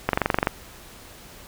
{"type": "click train", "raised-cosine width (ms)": 0.5, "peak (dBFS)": -4, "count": 10, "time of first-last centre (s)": [0.09, 0.471], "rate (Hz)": 23.6, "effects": ["pink hiss -45 dBFS RMS until 1.47 s"]}